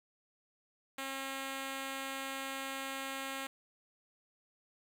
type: tone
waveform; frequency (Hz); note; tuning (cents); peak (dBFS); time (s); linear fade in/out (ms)
5% pulse; 270; C#4; -45; -27; 0.98-3.47; 5
effects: none